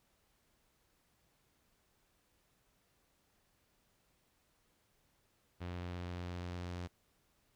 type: tone with low-pass filter sweep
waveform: sawtooth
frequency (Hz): 88.5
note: F2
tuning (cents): +23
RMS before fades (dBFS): -43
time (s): 5.6-6.88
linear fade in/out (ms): 20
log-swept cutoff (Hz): 3400 to 5700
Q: 1
effects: pink hiss -75 dBFS RMS until 7.55 s